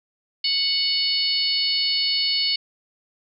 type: harmonic tone with a mistuned harmonic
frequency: 738 Hz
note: F#5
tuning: 5 cents flat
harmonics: 3 / 4 / 5 / 6 / 7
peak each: -31 / -26 / -31 / -21 / -31 dBFS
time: 0.44-2.56 s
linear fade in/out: 5 ms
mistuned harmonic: 7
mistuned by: -18 cents
effects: none